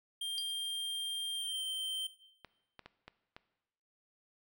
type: tone with pitch glide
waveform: square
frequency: 3191 to 3122 Hz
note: G7 to G7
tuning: +30 to -8 cents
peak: -36 dBFS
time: 0.21-2.07 s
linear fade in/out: 5 ms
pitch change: -38 cents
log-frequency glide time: 1.33-1.63 s
type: tone with exponential decay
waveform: sine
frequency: 4796 Hz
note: D8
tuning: 36 cents sharp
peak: -33 dBFS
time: 0.38-0.46 s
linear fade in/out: 0 ms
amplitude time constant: 17 ms
type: clicks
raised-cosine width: 0.3 ms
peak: -32 dBFS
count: 5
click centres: 2.447 / 2.793 / 2.86 / 3.08 / 3.365 s
effects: noise-tail reverb RT60 1.0 s tail -17 dB re dry